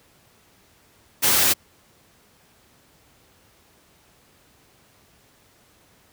white noise, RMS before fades -18 dBFS, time 1.22-1.54 s, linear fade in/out 20 ms, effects pink hiss -57 dBFS RMS until 6.12 s + high-pass 60 Hz 12 dB/octave

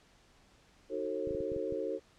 sine chord, D# diminished seventh, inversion none, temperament just, 311.1 / 373.4 / 448 / 537.6 Hz, D#4 / F#4 / A4 / C5, 0 / +16 / +31 / +47 cents, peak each -41 / -39 / -37 / -38 dBFS, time 0.89-2 s, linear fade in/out 50 ms
clicks, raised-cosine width 5 ms, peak -32 dBFS, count 7, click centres 1.273 / 1.309 / 1.349 / 1.406 / 1.519 / 1.564 / 1.724 s
effects pink hiss -64 dBFS RMS until 2.18 s + low-pass 7000 Hz 12 dB/octave

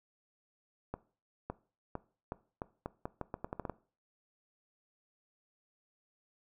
accelerating click train, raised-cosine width 1 ms, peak -23 dBFS, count 14, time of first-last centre 0.94-3.697 s, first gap 560 ms, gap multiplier 0.81, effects noise-tail reverb RT60 0.4 s tail -19 dB re dry

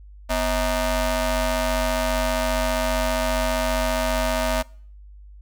sawtooth ring-modulated tone, 295.5 Hz, D4, 11 cents sharp, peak -13 dBFS, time 0.29-4.63 s, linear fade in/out 20 ms, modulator 343 Hz, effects noise-tail reverb RT60 0.5 s tail -23 dB re dry + added 50 Hz sine -41 dBFS peak until 5.41 s

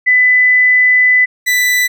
sine / 40% pulse tone pair in turn, 2000 / 1985 Hz, B6 / B6, +21 / +8 cents, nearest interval unison, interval 13 cents, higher first, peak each -6 / -9 dBFS, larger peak first, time 0.06-1.26 / 1.46-1.88 s, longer first, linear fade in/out 20 ms, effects none

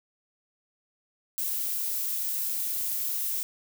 violet noise, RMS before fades -30 dBFS, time 1.38-3.43 s, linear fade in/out 0 ms, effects none

